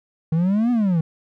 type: exponential two-way sweep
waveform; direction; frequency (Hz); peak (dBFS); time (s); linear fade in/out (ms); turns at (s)
triangle; up then down; 155.56 to 249.8 to 155.56; -14; 0.32-1.01; 5; 0.71
effects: none